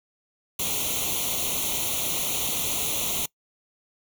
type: noise with comb filter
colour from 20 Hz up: white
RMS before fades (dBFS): -27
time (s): 0.59-3.26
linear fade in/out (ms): 5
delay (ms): 0.3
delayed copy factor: +0.9
effects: noise-tail reverb RT60 0.1 s tail -23 dB re dry